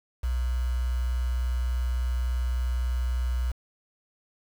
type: tone with quantisation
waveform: sine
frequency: 61.74 Hz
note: B1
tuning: in tune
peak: -24 dBFS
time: 0.23-3.52 s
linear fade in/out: 10 ms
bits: 7
effects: none